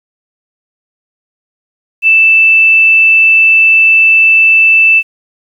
sine tone, 2646 Hz, E7, 6 cents sharp, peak -3 dBFS, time 2.02-5.03 s, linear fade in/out 50 ms, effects 7-bit

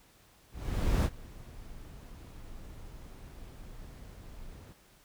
brown noise with ADSR envelope, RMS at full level -24 dBFS, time 0.51-4.73 s, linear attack 530 ms, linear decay 57 ms, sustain -23 dB, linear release 9 ms, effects pink hiss -62 dBFS RMS until 5.04 s

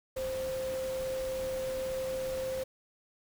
sine tone in noise, 523.3 Hz, C5, in tune, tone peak -32 dBFS, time 0.16-2.64 s, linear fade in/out 10 ms, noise pink, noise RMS -44 dBFS, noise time 0.16-2.64 s, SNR +9 dB, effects none

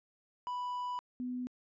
triangle / sine tone pair in turn, 987.8 / 249.5 Hz, B5 / B3, 0 / +18 cents, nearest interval 2 octaves, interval 2382 cents, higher first, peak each -33 / -35 dBFS, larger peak first, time 0.47-0.99 / 1.2-1.47 s, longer first, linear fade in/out 0 ms, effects resampled to 16000 Hz

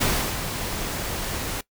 pink noise with ADSR envelope, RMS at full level -21 dBFS, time 0-1.61 s, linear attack 17 ms, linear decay 330 ms, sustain -8 dB, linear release 5 ms, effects noise-tail reverb RT60 0.1 s tail -20 dB re dry

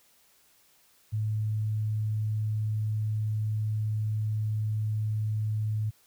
sine tone, 107.7 Hz, A2, 37 cents flat, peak -26 dBFS, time 1.12-5.91 s, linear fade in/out 20 ms, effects white hiss -63 dBFS RMS until 6.06 s

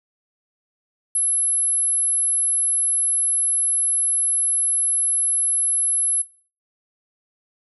sine tone, 11020 Hz, F9, 24 cents flat, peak -17 dBFS, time 1.15-6.22 s, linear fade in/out 5 ms, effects noise-tail reverb RT60 0.4 s tail -19 dB re dry

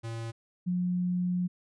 square / sine tone pair in turn, 114.5 / 179.26 Hz, A#2 / F3, -31 / +45 cents, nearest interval minor sixth, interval 776 cents, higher second, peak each -35 / -26 dBFS, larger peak second, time 0.03-0.32 / 0.66-1.48 s, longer second, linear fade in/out 20 ms, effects resampled to 22050 Hz

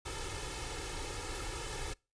pink noise with comb filter, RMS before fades -40 dBFS, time 0.05-1.94 s, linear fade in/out 10 ms, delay 2.3 ms, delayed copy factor +0.85, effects noise-tail reverb RT60 0.3 s tail -26 dB re dry + resampled to 22050 Hz

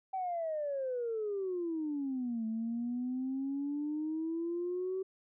sine exponential two-way sweep, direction down then up, 773 to 220 to 382.4 Hz, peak -32 dBFS, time 0.13-5.03 s, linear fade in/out 10 ms, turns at 2.46 s, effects tanh soft clip ceiling -28 dBFS

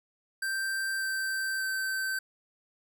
square tone with pitch steps, 1568 / 1557.2 / 1546.4 Hz, G6 / G6 / G6, 0 / -12 / -24 cents, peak -30 dBFS, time 0.42-2.19 s, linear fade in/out 5 ms, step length 590 ms, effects none

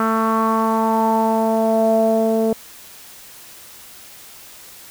sawtooth tone with low-pass filter sweep, 222.8 Hz, A3, 22 cents sharp, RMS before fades -17 dBFS, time 0-2.53 s, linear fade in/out 2 ms, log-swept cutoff 1300 to 550 Hz, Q 5.8, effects white hiss -41 dBFS RMS until 4.9 s

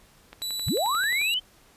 click train, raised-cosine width 0.3 ms, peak -25 dBFS, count 11, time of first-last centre 0.33-1.215 s, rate 11.3 Hz
sawtooth tone with pitch glide, 3951 to 3926 Hz, B7 to B7, 0 to -11 cents, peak -26 dBFS, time 0.42-1.34 s, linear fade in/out 0 ms, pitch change -11 cents, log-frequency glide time 0.76-0.83 s
sine linear sweep, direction up, 32.7 to 3136 Hz, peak -23 dBFS, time 0.66-1.4 s, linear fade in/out 20 ms
effects pink hiss -57 dBFS RMS until 1.76 s + resampled to 32000 Hz

